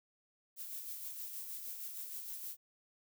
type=noise with tremolo; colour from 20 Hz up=violet; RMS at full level=-43 dBFS; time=0.56-2.57 s; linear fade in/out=50 ms; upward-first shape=sine; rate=6.4 Hz; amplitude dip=40%; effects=none